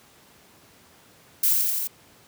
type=noise with echo; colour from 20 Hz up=violet; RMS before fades=-20 dBFS; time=1.43-1.53 s; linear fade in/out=5 ms; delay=86 ms; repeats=4; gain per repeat=-2 dB; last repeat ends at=1.874 s; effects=pink hiss -54 dBFS RMS until 2.27 s + high-pass 100 Hz 12 dB/octave